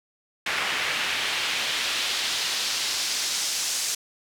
pink noise with band-pass filter sweep, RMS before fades -27 dBFS, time 0.46-3.95 s, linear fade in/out 5 ms, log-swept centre 2100 to 6500 Hz, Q 1.3, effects none

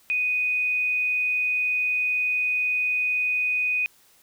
sine tone, 2489 Hz, D#7, in tune, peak -21 dBFS, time 0.1-3.86 s, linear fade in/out 0 ms, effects white hiss -58 dBFS RMS until 4.22 s

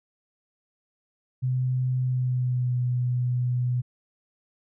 sine tone with pitch glide, 127.7 to 123.99 Hz, C3 to B2, -42 to +7 cents, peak -22 dBFS, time 1.42-3.82 s, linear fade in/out 20 ms, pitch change -51 cents, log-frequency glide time 2.01-2.77 s, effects none

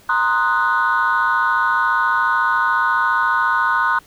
sine chord, C half-diminished seventh, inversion third, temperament equal, 932.3 / 1046.5 / 1244.5 / 1480 Hz, Bb5 / C6 / Eb6 / Gb6, 0 / 0 / 0 / 0 cents, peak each -21 / -19 / -20 / -17 dBFS, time 0.09-3.99 s, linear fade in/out 5 ms, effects tanh soft clip ceiling -8 dBFS + pink hiss -49 dBFS RMS until 4.06 s

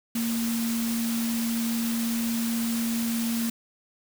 sine tone in noise, 230.6 Hz, A#3, 19 cents flat, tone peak -25 dBFS, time 0.15-3.5 s, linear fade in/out 5 ms, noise white, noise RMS -34 dBFS, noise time 0.15-3.5 s, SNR +6 dB, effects none

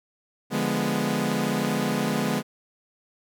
sawtooth chord, D diminished seventh, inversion none, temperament equal, 146.83 / 174.61 / 207.7 / 246.9 Hz, D3 / F3 / Ab3 / Cb4, 0 / 0 / 0 / 0 cents, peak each -27 / -27 / -23 / -24 dBFS, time 0.5-2.43 s, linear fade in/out 50 ms, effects none

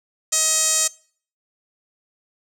sawtooth tone with band-pass filter, 633 Hz, D#5, 30 cents sharp, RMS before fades -19 dBFS, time 0.32-0.88 s, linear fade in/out 10 ms, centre 7200 Hz, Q 4.4, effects noise-tail reverb RT60 0.5 s tail -23 dB re dry

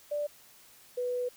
sine tone pair in turn, 587.3 / 493.9 Hz, D5 / B4, 0 / 0 cents, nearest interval minor third, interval 300 cents, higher first, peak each -29 / -29 dBFS, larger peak neither, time 0.11-0.27 / 0.97-1.29 s, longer second, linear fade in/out 10 ms, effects white hiss -57 dBFS RMS until 1.36 s

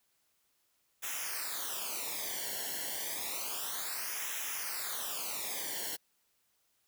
white noise with flanger, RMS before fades -38 dBFS, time 1.02-5.97 s, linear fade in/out 20 ms, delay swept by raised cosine 0.22 to 0.82 ms, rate 0.3 Hz, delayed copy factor -0.9, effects white hiss -75 dBFS RMS until 6.87 s

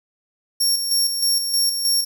25% pulse tone with tremolo, 5520 Hz, F8, 21 cents flat, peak -11 dBFS, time 0.6-2.05 s, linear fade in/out 10 ms, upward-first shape square, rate 3.2 Hz, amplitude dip 50%, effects none

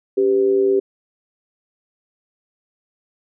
sine tone with amplitude modulation, 392 Hz, G4, in tune, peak -10 dBFS, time 0.17-0.8 s, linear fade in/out 10 ms, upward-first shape sine, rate 110 Hz, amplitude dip 65%, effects none

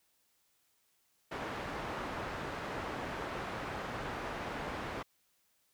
white low-pass noise, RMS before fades -40 dBFS, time 1.31-5.03 s, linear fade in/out 10 ms, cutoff 1300 Hz, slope 12 dB/octave, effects white hiss -74 dBFS RMS until 5.73 s

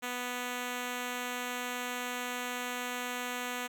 5% pulse tone, 246.9 Hz, B3, in tune, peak -23 dBFS, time 0.02-3.68 s, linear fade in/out 20 ms, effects none

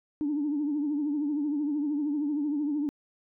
sine tone with vibrato, 293.7 Hz, D4, in tune, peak -25 dBFS, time 0.21-2.89 s, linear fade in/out 0 ms, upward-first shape triangle, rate 13 Hz, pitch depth 98 cents each way, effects tanh soft clip ceiling -21 dBFS

